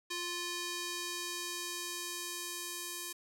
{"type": "tone with band-pass filter sweep", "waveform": "square", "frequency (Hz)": 350, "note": "F4", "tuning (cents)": 4, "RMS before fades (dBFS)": -40, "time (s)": [0.1, 3.13], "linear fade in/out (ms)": 10, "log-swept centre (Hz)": [4800, 9800], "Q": 0.79, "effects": []}